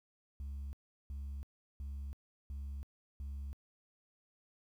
sine tone bursts, 69.4 Hz, C#2, 3 cents sharp, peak -37 dBFS, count 5, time 0.4-3.53 s, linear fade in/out 0 ms, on 330 ms, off 370 ms, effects tanh soft clip ceiling -39 dBFS + 12-bit

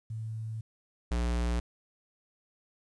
sine / square tone pair in turn, 110.8 / 59.31 Hz, A2 / A#1, +13 / +31 cents, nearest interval major seventh, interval 1082 cents, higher first, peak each -34 / -28 dBFS, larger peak second, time 0.1-0.61 / 1.11-1.6 s, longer first, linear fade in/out 5 ms, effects resampled to 22050 Hz + 11-bit

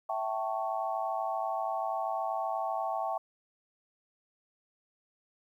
sine chord, A dominant seventh, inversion second, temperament equal with one note detuned, 659.3 / 771.9 / 880 / 1108.7 Hz, E5 / G5 / A5 / C#6, 0 / -27 / 0 / 0 cents, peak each -35 / -34 / -37 / -38 dBFS, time 0.09-3.18 s, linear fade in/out 5 ms, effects 11-bit

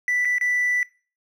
triangle tone with dropouts, 1975.5 Hz, B6, in tune, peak -17 dBFS, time 0.08-0.83 s, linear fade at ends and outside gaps 1 ms, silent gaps 0.249-0.253 / 0.383-0.411 s, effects noise-tail reverb RT60 0.4 s tail -24 dB re dry + tanh soft clip ceiling -13 dBFS

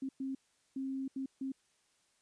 sine tone bursts at uneven times, 267.4 Hz, C4, 38 cents sharp, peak -35 dBFS, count 5, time 0.02-0.09 / 0.2-0.35 / 0.76-1.08 / 1.16-1.26 / 1.41-1.52 s, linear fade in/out 5 ms, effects white hiss -73 dBFS RMS until 2.21 s + resampled to 22050 Hz

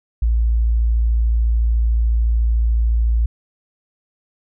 sine tone, 56.9 Hz, A#1, 41 cents flat, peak -13 dBFS, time 0.22-3.26 s, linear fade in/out 5 ms, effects none

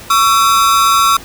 45% pulse ring-modulated tone, 1233 Hz, D#6, 16 cents flat, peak -5 dBFS, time 0.1-1.17 s, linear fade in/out 5 ms, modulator 110 Hz, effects pink hiss -34 dBFS RMS until 1.24 s

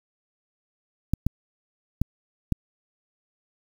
clicks, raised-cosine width 5 ms, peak -9 dBFS, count 4, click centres 1.136 / 1.266 / 2.016 / 2.523 s, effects 7-bit

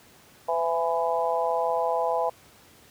harmonic tone with a mistuned harmonic, 166.5 Hz, E3, 18 cents sharp, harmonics 3 / 4 / 5 / 6, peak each -28 / -27 / -28 / -30 dBFS, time 0.48-2.3 s, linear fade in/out 10 ms, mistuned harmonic 3, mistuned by +17 cents, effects pink hiss -54 dBFS RMS until 2.9 s + high-pass 80 Hz 12 dB/octave

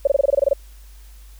sine tone bursts, 559 Hz, C#5, 14 cents sharp, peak -11 dBFS, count 11, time 0.05-0.533 s, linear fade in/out 5 ms, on 23 ms, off 23 ms, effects added 50 Hz sine -40 dBFS peak until 1.39 s + white hiss -53 dBFS RMS until 1.39 s

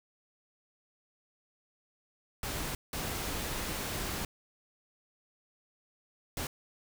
pink noise bursts at uneven times, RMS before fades -36 dBFS, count 3, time 2.43-2.75 / 2.93-4.25 / 6.37-6.47 s, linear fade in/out 2 ms, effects none

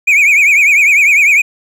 triangle tone with vibrato, 2349 Hz, D7, in tune, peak -4 dBFS, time 0.07-1.42 s, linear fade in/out 10 ms, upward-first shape triangle, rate 10 Hz, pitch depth 150 cents each way, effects none

